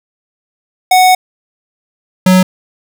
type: tone pair in turn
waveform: square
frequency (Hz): 740 / 185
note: F#5 / F#3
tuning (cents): 0 / 0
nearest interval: 2 octaves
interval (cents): 2400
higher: first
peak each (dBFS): -5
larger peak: neither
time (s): 0.91-1.15 / 2.26-2.43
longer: first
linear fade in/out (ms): 5
effects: none